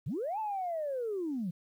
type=linear two-way sweep; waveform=sine; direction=up then down; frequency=97.9 to 890 to 161 Hz; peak=-31 dBFS; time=0.06-1.51 s; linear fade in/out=10 ms; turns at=0.39 s; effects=tanh soft clip ceiling -27 dBFS + 11-bit